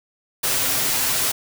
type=noise with comb filter; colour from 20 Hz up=white; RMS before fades=-21 dBFS; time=0.43-1.32 s; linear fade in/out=10 ms; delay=7.8 ms; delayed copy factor=+0.5; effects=none